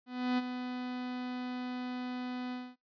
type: tone with ADSR envelope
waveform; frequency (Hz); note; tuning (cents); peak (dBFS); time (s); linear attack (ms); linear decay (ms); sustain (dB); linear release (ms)
45% pulse; 250; B3; +21; -27; 0.06-2.76; 320; 28; -9; 240
effects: noise-tail reverb RT60 0.2 s tail -25 dB re dry + resampled to 11025 Hz